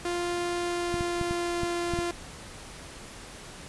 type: tone with pitch glide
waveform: sawtooth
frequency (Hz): 349.2 to 346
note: F4 to F4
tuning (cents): 0 to -16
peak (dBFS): -24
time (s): 0.05-2.11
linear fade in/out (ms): 2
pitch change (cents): -16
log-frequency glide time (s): 0.57-1.68
type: clicks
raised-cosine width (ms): 5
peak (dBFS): -20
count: 7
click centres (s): 0.942 / 1.009 / 1.213 / 1.31 / 1.634 / 1.937 / 1.989
effects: pink hiss -44 dBFS RMS until 3.68 s + resampled to 24000 Hz